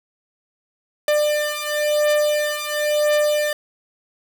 45% pulse beating tone pair, 596 / 596.97 Hz, D5 / D5, +25 / +28 cents, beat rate 0.97 Hz, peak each -21 / -20 dBFS, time 1.08-3.53 s, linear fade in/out 2 ms, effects none

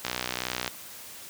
click train, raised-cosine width 0.2 ms, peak -11 dBFS, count 40, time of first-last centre 0.05-0.678 s, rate 62.1 Hz, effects white hiss -44 dBFS RMS until 1.29 s + high-pass 60 Hz 12 dB/octave

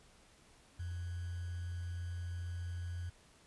sine tone with sample-and-hold, 87.6 Hz, F2, 6 cents sharp, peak -38 dBFS, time 0.79-3.1 s, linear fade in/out 10 ms, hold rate 1575 Hz, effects pink hiss -64 dBFS RMS until 3.46 s + resampled to 24000 Hz

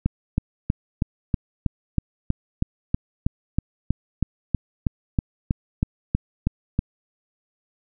click train, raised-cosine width 5 ms, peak -7 dBFS, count 22, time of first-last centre 0.06-6.791 s, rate 3.12 Hz, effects none

